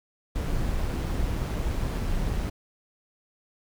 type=noise with amplitude modulation; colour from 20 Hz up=brown; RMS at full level=-26 dBFS; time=0.35-2.5 s; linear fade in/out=10 ms; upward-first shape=sine; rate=153 Hz; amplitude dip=30%; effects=none